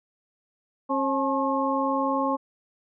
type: harmonic tone with a mistuned harmonic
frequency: 269.9 Hz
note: C#4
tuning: 46 cents flat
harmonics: 1 / 2 / 3 / 4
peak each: -27 / -28 / -29 / -27 dBFS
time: 0.89-2.37 s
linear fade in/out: 20 ms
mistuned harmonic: 3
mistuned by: +98 cents
effects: none